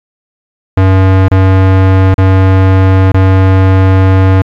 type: tone with dropouts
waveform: square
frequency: 94.9 Hz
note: F#2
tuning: 44 cents sharp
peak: -4 dBFS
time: 0.77-4.42 s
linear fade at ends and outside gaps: 5 ms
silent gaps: 1.284-1.313 / 2.143-2.18 / 3.12-3.141 s
effects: low-pass 2000 Hz 12 dB/octave + 7-bit